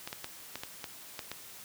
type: clicks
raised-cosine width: 0.2 ms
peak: -20 dBFS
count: 8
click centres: 0.075 / 0.129 / 0.244 / 0.556 / 0.635 / 0.842 / 1.192 / 1.316 s
effects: white hiss -49 dBFS RMS until 1.64 s + high-pass 60 Hz 12 dB/octave